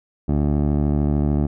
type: tone with low-pass filter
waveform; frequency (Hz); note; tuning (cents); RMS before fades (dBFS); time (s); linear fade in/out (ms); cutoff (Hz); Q
15% pulse; 73.42; D2; 0; -19; 0.28-1.47; 10; 500; 0.89
effects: none